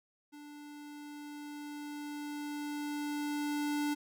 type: tone with level ramp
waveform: square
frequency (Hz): 293.7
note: D4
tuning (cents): 0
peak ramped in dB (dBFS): -49 to -31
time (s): 0.32-3.95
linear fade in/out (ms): 20
effects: none